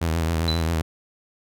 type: tone with vibrato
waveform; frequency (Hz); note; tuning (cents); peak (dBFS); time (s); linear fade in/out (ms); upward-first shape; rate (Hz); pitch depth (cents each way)
sawtooth; 81.9; E2; -11; -17; 0.01-0.82; 10; triangle; 7.5; 73
type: tone with exponential decay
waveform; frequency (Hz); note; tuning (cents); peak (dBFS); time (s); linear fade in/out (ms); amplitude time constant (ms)
sine; 4001; B7; +22; -20; 0.48-0.71; 2; 50
effects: none